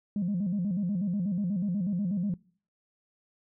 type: tone with vibrato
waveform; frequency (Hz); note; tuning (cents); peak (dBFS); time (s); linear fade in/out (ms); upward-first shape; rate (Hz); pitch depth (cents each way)
sine; 190; F#3; +46; -25; 0.16-2.34; 2; square; 8.2; 140
effects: noise-tail reverb RT60 0.5 s tail -25 dB re dry + tanh soft clip ceiling -23 dBFS